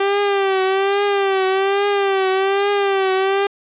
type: tone with vibrato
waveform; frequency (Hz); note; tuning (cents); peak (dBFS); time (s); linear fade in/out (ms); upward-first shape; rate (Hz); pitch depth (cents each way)
sawtooth; 392; G4; 0; -11; 0-3.47; 5; triangle; 1.2; 71
effects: resampled to 8000 Hz + 8-bit